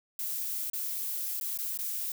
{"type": "noise with dropouts", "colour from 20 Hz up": "violet", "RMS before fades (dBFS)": -34, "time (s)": [0.19, 2.12], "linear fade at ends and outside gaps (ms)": 2, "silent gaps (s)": [[0.7, 0.733], [1.4, 1.41], [1.576, 1.587], [1.775, 1.788]], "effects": []}